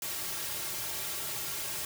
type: noise with comb filter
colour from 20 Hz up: white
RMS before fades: -36 dBFS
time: 0.02-1.85 s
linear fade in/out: 2 ms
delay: 4 ms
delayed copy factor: -0.85
effects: none